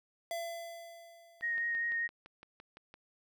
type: tone with exponential decay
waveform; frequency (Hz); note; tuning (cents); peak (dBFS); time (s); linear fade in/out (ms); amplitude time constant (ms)
square; 675; E5; +41; -35; 0.31-2.02; 1; 370
type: click train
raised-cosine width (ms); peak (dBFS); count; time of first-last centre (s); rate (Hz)
0.3; -35; 10; 1.41-2.941; 5.88
type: tone with vibrato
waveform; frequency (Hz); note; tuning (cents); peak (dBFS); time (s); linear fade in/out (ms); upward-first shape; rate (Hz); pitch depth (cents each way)
sine; 1864.7; A#6; 0; -31; 1.42-2.08; 20; sine; 5; 12
effects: none